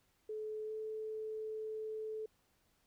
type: tone with pitch glide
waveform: sine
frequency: 430.9 to 435.2 Hz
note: A4 to A4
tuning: -36 to -19 cents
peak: -39 dBFS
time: 0.29-2.26 s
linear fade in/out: 5 ms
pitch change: +17 cents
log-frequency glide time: 0.66-0.72 s
effects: pink hiss -75 dBFS RMS until 2.86 s